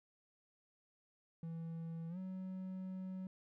triangle tone with pitch glide, 164.81 to 187.14 Hz, E3 to F#3, 0 to +20 cents, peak -40 dBFS, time 1.43-3.27 s, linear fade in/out 2 ms, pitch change +220 cents, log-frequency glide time 2.09-2.18 s, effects none

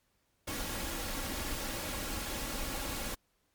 pink noise with comb filter, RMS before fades -37 dBFS, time 0.47-3.15 s, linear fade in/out 10 ms, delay 3.6 ms, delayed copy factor +0.5, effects pink hiss -75 dBFS RMS until 3.54 s + MP3 96 kbps

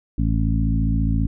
harmonic tone with a mistuned harmonic, 55 Hz, A1, in tune, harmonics 1 / 2 / 3 / 4 / 5, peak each -20 / -23 / -25 / -26 / -27 dBFS, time 0.18-1.27 s, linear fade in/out 5 ms, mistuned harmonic 1, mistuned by -25 cents, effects none

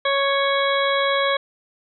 harmonic tone, 554.4 Hz, C#5, in tune, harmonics 1 / 2 / 3 / 4 / 6 / 7, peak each -21 / -23 / -26 / -27 / -27 / -30 dBFS, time 0.05-1.37 s, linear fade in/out 5 ms, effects none

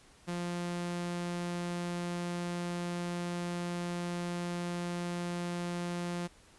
sawtooth tone, 174.61 Hz, F3, in tune, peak -30 dBFS, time 0.27-6.28 s, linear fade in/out 20 ms, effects pink hiss -60 dBFS RMS until 6.58 s + resampled to 24000 Hz

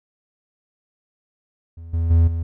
triangle tone with level steps, 83.1 Hz, E2, 15 cents sharp, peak -32 / -16 / -9 / -19 dBFS, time 1.77-2.43 s, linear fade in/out 5 ms, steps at 1.93 / 2.1 / 2.27 s, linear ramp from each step 10 ms, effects none

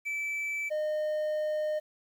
triangle tone pair in turn, 2315 / 611.5 Hz, D7 / D#5, -25 / -30 cents, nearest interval octave + major seventh, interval 2305 cents, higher first, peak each -29 / -26 dBFS, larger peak second, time 0.05-0.7 / 0.7-1.8 s, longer second, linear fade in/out 20 ms, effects 10-bit

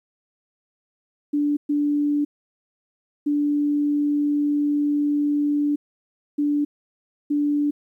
sine tone bursts at uneven times, 292 Hz, D4, 10 cents flat, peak -18 dBFS, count 5, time 1.33-1.57 / 1.69-2.25 / 3.26-5.76 / 6.38-6.65 / 7.3-7.71 s, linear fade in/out 10 ms, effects 10-bit

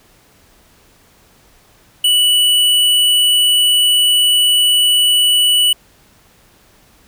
square tone, 2956 Hz, F#7, 2 cents flat, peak -10 dBFS, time 2.04-5.73 s, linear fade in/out 5 ms, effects pink hiss -50 dBFS RMS until 7.07 s

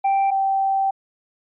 triangle / sine tone pair in turn, 784 / 778.1 Hz, G5 / G5, 0 / -13 cents, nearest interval unison, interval 13 cents, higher first, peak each -14 / -17 dBFS, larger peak first, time 0.04-0.31 / 0.31-0.91 s, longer second, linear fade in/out 10 ms, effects resampled to 8000 Hz

